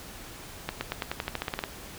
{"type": "accelerating click train", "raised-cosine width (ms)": 0.3, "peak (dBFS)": -13, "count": 13, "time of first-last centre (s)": [0.69, 1.639], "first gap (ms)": 120, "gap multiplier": 0.92, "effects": ["pink hiss -44 dBFS RMS until 1.98 s"]}